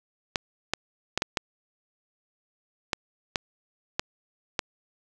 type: clicks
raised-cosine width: 0.2 ms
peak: -7 dBFS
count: 9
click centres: 0.358 / 0.736 / 1.176 / 1.221 / 1.372 / 2.932 / 3.358 / 3.995 / 4.592 s
effects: none